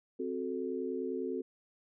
sine chord, F# diminished, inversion second, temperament equal, 261.6 / 370 / 440 Hz, C4 / F#4 / A4, 0 / 0 / 0 cents, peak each -38 / -37 / -38 dBFS, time 0.19-1.42 s, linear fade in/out 10 ms, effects none

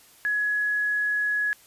sine tone, 1683 Hz, G#6, 23 cents sharp, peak -22 dBFS, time 0.25-1.53 s, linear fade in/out 0 ms, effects white hiss -54 dBFS RMS until 1.66 s + resampled to 32000 Hz

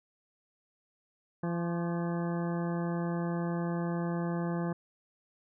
harmonic tone with a mistuned harmonic, 171 Hz, F3, 36 cents flat, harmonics 1 / 2 / 3 / 4 / 5 / 6 / 7 / 9 / 10, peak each -31 / -37 / -41 / -43 / -45 / -47 / -48 / -50 / -51 dBFS, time 1.43-4.73 s, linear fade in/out 5 ms, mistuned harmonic 6, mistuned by +59 cents, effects none

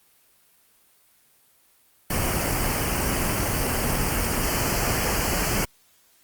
pink band-stop noise, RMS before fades -24 dBFS, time 2.1-5.65 s, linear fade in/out 5 ms, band 3100 to 4400 Hz, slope 96 dB/octave, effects white hiss -60 dBFS RMS until 6.23 s + Opus 32 kbps

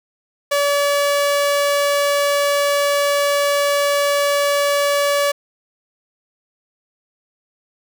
sawtooth tone, 572 Hz, D5, 46 cents flat, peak -11 dBFS, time 0.51-5.32 s, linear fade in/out 10 ms, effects none

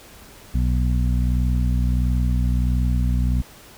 harmonic tone, 61.5 Hz, B1, 7 cents flat, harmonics 1 / 2 / 3 / 4, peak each -18 / -24 / -28 / -30 dBFS, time 0.54-3.42 s, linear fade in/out 10 ms, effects pink hiss -45 dBFS RMS until 3.77 s

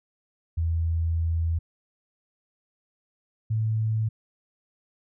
sine tone pair in turn, 82.5 / 110.12 Hz, E2 / A2, +2 / +2 cents, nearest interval perfect fourth, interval 500 cents, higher second, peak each -22 dBFS, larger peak neither, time 0.57-1.59 / 3.5-4.09 s, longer first, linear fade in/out 10 ms, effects none

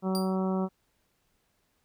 harmonic tone, 188.6 Hz, F#3, 33 cents sharp, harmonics 1 / 2 / 3 / 4 / 5 / 6 / 7, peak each -27 / -33 / -37 / -39 / -41 / -43 / -44 dBFS, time 0.02-0.69 s, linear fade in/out 50 ms
sawtooth tone with exponential decay, 4754 Hz, D8, 20 cents sharp, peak -28 dBFS, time 0.15-0.36 s, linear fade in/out 0 ms, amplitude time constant 45 ms
effects pink hiss -73 dBFS RMS until 1.84 s

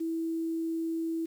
sine tone with quantisation, 327.6 Hz, E4, 11 cents flat, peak -29 dBFS, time 0-1.26 s, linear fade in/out 10 ms, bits 9, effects none

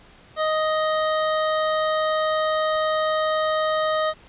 25% pulse tone, 624 Hz, D#5, 5 cents sharp, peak -16 dBFS, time 0.36-4.14 s, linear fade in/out 50 ms, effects pink hiss -50 dBFS RMS until 4.28 s + resampled to 8000 Hz

